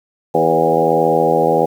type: harmonic tone with a mistuned harmonic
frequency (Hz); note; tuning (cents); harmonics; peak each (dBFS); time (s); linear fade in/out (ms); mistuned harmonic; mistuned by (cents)
81.3; E2; -23; 2 / 3 / 4 / 5 / 6 / 7 / 8 / 9 / 10; -23 / -25 / -22 / -19 / -16 / -20 / -26 / -20 / -18; 0.34-1.66; 10; 6; +25
effects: 7-bit